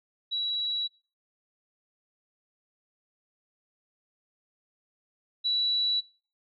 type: tone pair in turn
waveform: sine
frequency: 3906 / 3933 Hz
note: B7 / B7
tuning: -20 / -8 cents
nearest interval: unison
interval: 12 cents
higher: second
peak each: -27 / -24 dBFS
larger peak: second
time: 0.31-0.88 / 5.44-6.01 s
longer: neither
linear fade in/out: 20 ms
effects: noise-tail reverb RT60 0.4 s tail -24 dB re dry